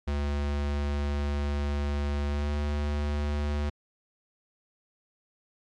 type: tone with pitch glide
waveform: square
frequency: 72.1 to 73.4 Hz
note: D2 to D2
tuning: -31 to 0 cents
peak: -27 dBFS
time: 0.07-3.7 s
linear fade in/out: 10 ms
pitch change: +31 cents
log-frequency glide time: 2.28-2.52 s
effects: low-pass 5000 Hz 12 dB/octave + MP3 96 kbps